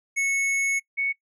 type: tone pair in turn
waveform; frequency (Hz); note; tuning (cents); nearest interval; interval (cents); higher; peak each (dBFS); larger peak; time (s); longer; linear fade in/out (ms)
square / sine; 2202 / 2217; C#7 / C#7; -12 / 0; unison; 12; second; -22; neither; 0.16-0.8 / 0.97-1.13; first; 20
effects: noise-tail reverb RT60 0.1 s tail -23 dB re dry + low-pass 10000 Hz 12 dB/octave